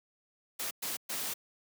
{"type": "noise bursts at uneven times", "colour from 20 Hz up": "white", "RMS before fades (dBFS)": -36, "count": 3, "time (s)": [[0.59, 0.71], [0.82, 0.97], [1.09, 1.34]], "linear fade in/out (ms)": 10, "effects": ["high-pass 150 Hz 12 dB/octave"]}